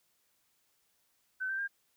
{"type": "tone with pitch steps", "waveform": "sine", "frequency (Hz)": [1522, 1563, 1605.1], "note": ["F#6", "G6", "G6"], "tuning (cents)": [48, -6, 41], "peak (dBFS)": -32, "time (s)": [1.4, 1.679], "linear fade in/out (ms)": 20, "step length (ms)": 93, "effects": ["white hiss -74 dBFS RMS until 1.96 s"]}